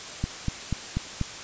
click train, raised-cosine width 5 ms, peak -13 dBFS, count 5, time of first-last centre 0.24-1.213 s, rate 4.11 Hz, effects white hiss -38 dBFS RMS until 1.43 s + resampled to 16000 Hz

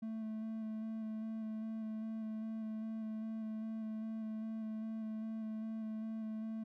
triangle tone with vibrato, 220 Hz, A3, in tune, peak -37 dBFS, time 0.02-6.64 s, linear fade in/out 10 ms, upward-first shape square, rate 2.5 Hz, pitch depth 13 cents each way, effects none

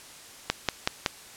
click train, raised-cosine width 0.2 ms, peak -5 dBFS, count 4, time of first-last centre 0.5-1.062 s, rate 5.34 Hz, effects white hiss -47 dBFS RMS until 1.36 s + low-pass 10000 Hz 12 dB/octave

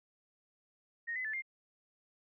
sine tone with pitch steps, 1861 / 2022 / 1749 / 2112 Hz, A#6 / B6 / A6 / C7, -3 / +40 / -11 / +16 cents, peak -35 dBFS, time 1.07-1.422 s, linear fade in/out 20 ms, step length 88 ms, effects none

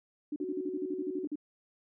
sine tone bursts, 295.9 Hz, D4, 13 cents sharp, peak -32 dBFS, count 13, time 0.32-1.357 s, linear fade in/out 5 ms, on 41 ms, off 42 ms
sine tone, 370 Hz, F#4, in tune, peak -35 dBFS, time 0.4-1.25 s, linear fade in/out 2 ms
effects none

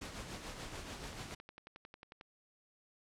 pink noise with tremolo, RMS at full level -44 dBFS, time 0.01-1.35 s, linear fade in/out 10 ms, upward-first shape sine, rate 6.9 Hz, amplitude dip 45%
click train, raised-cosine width 0.3 ms, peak -35 dBFS, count 14, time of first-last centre 1.04-2.211 s, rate 11.1 Hz
effects low-pass 8000 Hz 12 dB/octave

